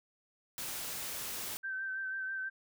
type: noise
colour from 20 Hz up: white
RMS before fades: -40 dBFS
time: 0.58-1.57 s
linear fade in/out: 0 ms
type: tone with vibrato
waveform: sine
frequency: 1550 Hz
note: G6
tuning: 20 cents flat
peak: -35 dBFS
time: 1.63-2.5 s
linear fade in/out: 20 ms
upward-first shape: sine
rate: 6.1 Hz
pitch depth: 27 cents each way
effects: none